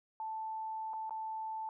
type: tone with dropouts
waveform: sine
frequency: 880 Hz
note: A5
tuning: in tune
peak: -37 dBFS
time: 0.2-1.69 s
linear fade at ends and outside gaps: 1 ms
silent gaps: 0.934-0.937 / 1.095-1.107 s
effects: none